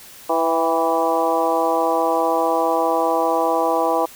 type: harmonic tone with a mistuned harmonic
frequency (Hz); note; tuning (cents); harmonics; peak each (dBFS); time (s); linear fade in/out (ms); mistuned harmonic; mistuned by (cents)
164.81; E3; 0; 2 / 3 / 4 / 5 / 6 / 7; -25 / -22 / -22 / -22 / -23 / -27; 0.29-4.06; 10; 5; -43
effects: white hiss -42 dBFS RMS until 4.15 s